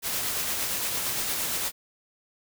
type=noise with tremolo; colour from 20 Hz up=white; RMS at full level=-28 dBFS; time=0.02-1.72 s; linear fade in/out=50 ms; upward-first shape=sine; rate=8.7 Hz; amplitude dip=25%; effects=none